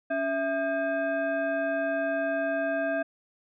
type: tone with frequency modulation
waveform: sine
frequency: 660 Hz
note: E5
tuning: 2 cents sharp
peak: -25 dBFS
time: 0.1-3.03 s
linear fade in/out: 10 ms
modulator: 940 Hz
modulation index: 0.94
effects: none